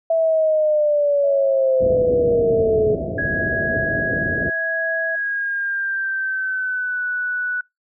sine linear sweep, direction down, 659.3 to 422.7 Hz, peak -14 dBFS, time 0.1-2.95 s, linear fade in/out 5 ms
sine tone with tremolo, 654 Hz, E5, 14 cents flat, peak -23 dBFS, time 1.23-5.16 s, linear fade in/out 10 ms, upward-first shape triangle, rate 0.88 Hz, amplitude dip 65%
pink low-pass noise, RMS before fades -24 dBFS, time 1.8-4.5 s, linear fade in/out 5 ms, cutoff 680 Hz, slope 96 dB/octave
sine tone with pitch glide, 1661.2 to 1480 Hz, G#6 to F#6, 0 to 0 cents, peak -20 dBFS, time 3.18-7.61 s, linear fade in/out 5 ms, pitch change -200 cents, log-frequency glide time 5.11-7.04 s
effects noise-tail reverb RT60 0.2 s tail -26 dB re dry + high-pass 80 Hz 12 dB/octave

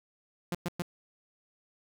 sawtooth tone bursts, 174.61 Hz, F3, in tune, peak -26 dBFS, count 3, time 0.52-0.821 s, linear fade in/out 2 ms, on 27 ms, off 110 ms, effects none

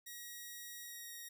5% pulse tone with pitch glide, 1900 to 1881.4 Hz, A#6 to A#6, +33 to +15 cents, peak -37 dBFS, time 0.06-1.29 s, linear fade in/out 10 ms, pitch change -18 cents, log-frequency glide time 0.82-1.12 s, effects none

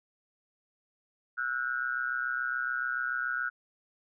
sine tone with amplitude modulation, 1459 Hz, F#6, 25 cents flat, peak -25 dBFS, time 1.37-3.5 s, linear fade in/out 20 ms, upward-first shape sine, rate 127 Hz, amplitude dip 95%, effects none

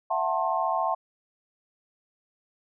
sine chord, F# half-diminished seventh, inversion third, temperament just, 666 / 740 / 888 / 1065.6 Hz, E5 / F#5 / A5 / C6, +18 / 0 / +16 / +31 cents, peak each -29 dBFS, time 0.1-0.95 s, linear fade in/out 10 ms, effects none

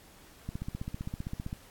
click train, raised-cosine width 5 ms, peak -23 dBFS, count 17, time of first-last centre 0.49-1.529 s, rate 15.4 Hz, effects pink hiss -56 dBFS RMS until 1.7 s + AAC 64 kbps

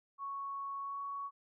sine tone with pitch glide, 1108.7 to 1118.3 Hz, C#6 to C#6, 0 to +15 cents, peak -38 dBFS, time 0.18-1.31 s, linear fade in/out 50 ms, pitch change +15 cents, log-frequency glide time 0.8-1 s, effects none

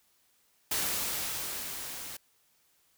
white noise with level ramp, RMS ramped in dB -30 to -42 dBFS, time 0.71-2.17 s, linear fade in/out 5 ms, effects white hiss -69 dBFS RMS until 2.97 s

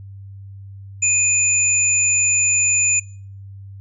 sine tone pair together, 2484 / 7026 Hz, D#7 / A8, -3 / -3 cents, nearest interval octave + tritone, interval 1800 cents, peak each -19 / -15 dBFS, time 1.02-3 s, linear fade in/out 10 ms, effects noise-tail reverb RT60 0.5 s tail -26 dB re dry + added 98 Hz sine -34 dBFS peak until 3.8 s

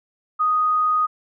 sine tone, 1244.5 Hz, D#6, in tune, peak -16 dBFS, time 0.39-1.07 s, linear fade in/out 20 ms, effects none

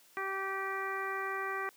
harmonic tone with a mistuned harmonic, 387.6 Hz, G4, 20 cents flat, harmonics 1 / 2 / 3 / 4 / 5 / 6, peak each -40 / -43 / -38 / -41 / -40 / -47 dBFS, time 0.17-1.69 s, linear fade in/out 0 ms, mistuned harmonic 6, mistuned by +28 cents, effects white hiss -62 dBFS RMS until 1.76 s + high-pass 200 Hz 12 dB/octave

